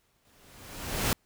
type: noise with exponential growth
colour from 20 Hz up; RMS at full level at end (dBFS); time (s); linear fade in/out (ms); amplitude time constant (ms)
pink; -25; 0.25-1.13; 1; 190
effects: pink hiss -70 dBFS RMS until 1.25 s

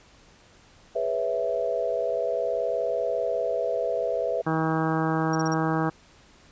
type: chord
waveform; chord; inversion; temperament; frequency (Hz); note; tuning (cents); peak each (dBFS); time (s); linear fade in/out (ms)
sine; C# minor seventh; second; equal; 415.3 / 493.9 / 554.4 / 659.3; G#4 / B4 / C#5 / E5; 0 / 0 / 0 / 0; -33 / -28 / -32 / -27; 0.95-4.42; 10
type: harmonic tone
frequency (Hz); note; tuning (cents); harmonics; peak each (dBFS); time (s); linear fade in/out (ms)
159.9; D#3; +48; 1 / 2 / 3 / 4 / 5 / 6 / 7 / 8 / 9 / 10; -27 / -27 / -32 / -35 / -31 / -35 / -34 / -35 / -40 / -37; 4.46-5.9; 10
type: tone bursts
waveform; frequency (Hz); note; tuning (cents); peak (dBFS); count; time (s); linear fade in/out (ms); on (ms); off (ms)
sine; 5610; F8; +7; -33; 4; 5.33-5.54; 5; 24; 38
effects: pink hiss -55 dBFS RMS until 6.51 s + resampled to 16000 Hz

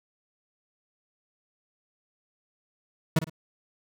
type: tone with echo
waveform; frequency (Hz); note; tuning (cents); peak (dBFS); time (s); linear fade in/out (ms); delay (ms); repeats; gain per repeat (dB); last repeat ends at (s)
40% pulse; 160; D#3; +49; -17; 3.16-3.19; 5; 54; 2; -11; 3.298
effects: none

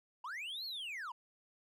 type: linear two-way sweep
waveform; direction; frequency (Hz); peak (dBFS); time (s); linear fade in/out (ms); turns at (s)
triangle; up then down; 900 to 4400 to 900; -39; 0.24-1.12; 5; 0.65
effects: none

